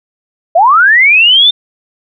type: linear sweep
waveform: sine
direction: up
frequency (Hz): 626 to 3613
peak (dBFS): -3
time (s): 0.55-1.51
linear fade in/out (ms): 10
effects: none